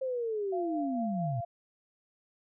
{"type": "linear sweep", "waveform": "sine", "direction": "down", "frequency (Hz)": [534, 111.8], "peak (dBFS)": -30, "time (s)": [0.01, 1.41], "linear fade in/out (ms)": 10}
{"type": "tone with tremolo", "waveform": "sine", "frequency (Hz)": 688, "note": "F5", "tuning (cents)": -26, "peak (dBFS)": -33, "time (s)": [0.52, 1.45], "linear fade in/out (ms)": 10, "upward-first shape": "sine", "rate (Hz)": 4.5, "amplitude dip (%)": 40}
{"effects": []}